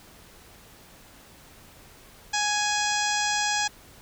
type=harmonic tone with a mistuned harmonic; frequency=833 Hz; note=G#5; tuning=5 cents sharp; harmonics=1 / 2 / 3 / 4 / 5 / 6 / 7 / 8 / 9; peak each=-28 / -29 / -33 / -33 / -36 / -33 / -34 / -35 / -35 dBFS; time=2.33-3.68 s; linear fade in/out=10 ms; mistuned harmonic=9; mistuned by=+24 cents; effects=pink hiss -51 dBFS RMS until 4.01 s

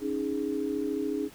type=chord; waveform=sine; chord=C# suspended second; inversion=none; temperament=equal; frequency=277.2 / 311.1 / 415.3 Hz; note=C#4 / D#4 / G#4; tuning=0 / 0 / 0 cents; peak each=-32 dBFS; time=0-1.3 s; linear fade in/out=50 ms; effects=pink hiss -52 dBFS RMS until 1.34 s

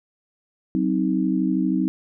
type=chord; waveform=sine; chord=C diminished; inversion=second; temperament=just; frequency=188.37 / 261.6 / 314 Hz; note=Gb3 / C4 / Eb4; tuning=+31 / 0 / +16 cents; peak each=-23 dBFS; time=0.75-1.88 s; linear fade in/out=0 ms; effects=none

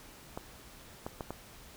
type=clicks; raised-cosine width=1 ms; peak=-23 dBFS; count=4; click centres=0.375 / 1.065 / 1.208 / 1.306 s; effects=pink hiss -53 dBFS RMS until 1.76 s

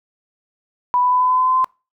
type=tone with pitch steps; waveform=sine; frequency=987.8 / 994.1 / 1000.4 / 1006.8 / 1013.2 / 1019.7 / 1026.2 / 1032.7 Hz; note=B5 / B5 / B5 / B5 / B5 / C6 / C6 / C6; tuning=0 / +11 / +22 / +33 / +44 / -45 / -34 / -23 cents; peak=-13 dBFS; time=0.94-1.644 s; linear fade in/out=0 ms; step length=88 ms; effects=noise-tail reverb RT60 0.3 s tail -25 dB re dry

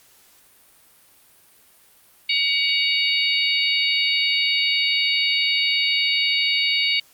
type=harmonic tone with a mistuned harmonic; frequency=752 Hz; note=F#5; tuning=28 cents sharp; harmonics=3 / 4 / 5 / 6; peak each=-22 / -23 / -24 / -25 dBFS; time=2.29-7 s; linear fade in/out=5 ms; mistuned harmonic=4; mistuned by=-83 cents; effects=white hiss -54 dBFS RMS until 7.13 s + Opus 48 kbps

